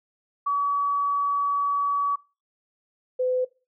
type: tone pair in turn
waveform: sine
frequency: 1138 / 506.9 Hz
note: C#6 / B4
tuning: +45 / +45 cents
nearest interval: octave + major second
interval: 1400 cents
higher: first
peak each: -21 dBFS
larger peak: neither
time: 0.46-2.16 / 3.19-3.45 s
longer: first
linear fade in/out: 10 ms
effects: noise-tail reverb RT60 0.3 s tail -20 dB re dry